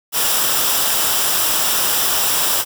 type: noise with comb filter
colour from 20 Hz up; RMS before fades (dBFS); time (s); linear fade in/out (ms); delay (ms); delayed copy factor
white; -17; 0.12-2.65; 50; 0.46; -0.5
effects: none